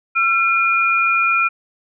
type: tone pair together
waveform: sine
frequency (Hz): 1356 / 2422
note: E6 / D#7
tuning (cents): +49 / -47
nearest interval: minor seventh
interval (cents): 1004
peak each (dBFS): -16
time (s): 0.15-1.49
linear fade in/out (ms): 20
effects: none